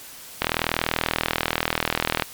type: click train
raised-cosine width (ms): 0.3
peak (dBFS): -3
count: 74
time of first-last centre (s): 0.42-2.222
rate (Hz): 40.5
effects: white hiss -41 dBFS RMS until 2.33 s + MP3 96 kbps